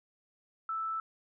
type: tone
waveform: sine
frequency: 1318.5 Hz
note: E6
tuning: in tune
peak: -32 dBFS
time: 0.69-1 s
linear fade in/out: 2 ms
effects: none